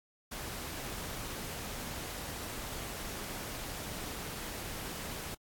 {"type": "noise", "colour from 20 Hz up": "pink", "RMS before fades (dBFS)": -41, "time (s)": [0.31, 5.35], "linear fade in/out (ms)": 10, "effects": ["AAC 64 kbps"]}